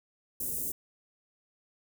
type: band-stop noise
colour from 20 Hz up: white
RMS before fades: -34 dBFS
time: 0.4-0.72 s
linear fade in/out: 5 ms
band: 470 to 8100 Hz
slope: 24 dB/octave
effects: none

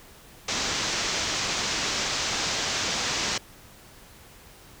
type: low-pass noise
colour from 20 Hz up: white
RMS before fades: -28 dBFS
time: 0.48-3.38 s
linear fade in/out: 5 ms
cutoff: 6800 Hz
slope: 48 dB/octave
effects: pink hiss -50 dBFS RMS until 4.8 s

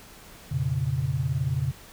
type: tone cluster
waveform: sine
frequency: 87.6 / 120.8 / 139.5 Hz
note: F2 / B2 / C#3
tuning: +6 / -38 / +11 cents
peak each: -32 / -28 / -26 dBFS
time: 0.51-1.72 s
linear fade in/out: 10 ms
effects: pink hiss -48 dBFS RMS until 1.92 s

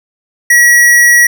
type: tone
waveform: square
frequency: 1920 Hz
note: B6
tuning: 49 cents flat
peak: -4 dBFS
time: 0.5-1.27 s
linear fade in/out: 5 ms
effects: none

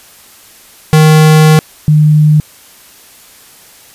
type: tone pair in turn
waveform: square / sine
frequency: 155.56 / 151.92 Hz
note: D#3 / D#3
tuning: 0 / -41 cents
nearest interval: unison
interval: 41 cents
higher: first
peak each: -3 dBFS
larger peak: neither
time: 0.93-1.59 / 1.88-2.4 s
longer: first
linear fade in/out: 0 ms
effects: white hiss -39 dBFS RMS until 3.94 s + resampled to 32000 Hz

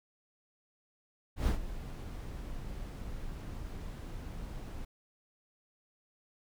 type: noise with ADSR envelope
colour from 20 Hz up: brown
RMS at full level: -27 dBFS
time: 1.36-4.85 s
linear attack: 110 ms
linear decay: 110 ms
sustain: -14 dB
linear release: 5 ms
effects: none

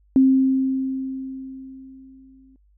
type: tone with exponential decay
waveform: sine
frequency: 264.6 Hz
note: C4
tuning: 20 cents sharp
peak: -10 dBFS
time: 0.16-2.56 s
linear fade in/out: 1 ms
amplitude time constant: 520 ms
effects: added 50 Hz sine -55 dBFS peak until 2.77 s

